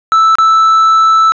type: tone with dropouts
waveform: triangle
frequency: 1317 Hz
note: E6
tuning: 2 cents flat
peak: -3 dBFS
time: 0.12-1.32 s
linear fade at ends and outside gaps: 0 ms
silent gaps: 0.354-0.385 s
effects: resampled to 16000 Hz + 7-bit